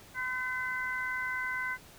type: harmonic tone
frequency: 509 Hz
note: C5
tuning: 48 cents flat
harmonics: 2 / 3 / 4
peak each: -39 / -34 / -36 dBFS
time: 0.14-1.78 s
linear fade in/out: 50 ms
effects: pink hiss -54 dBFS RMS until 1.98 s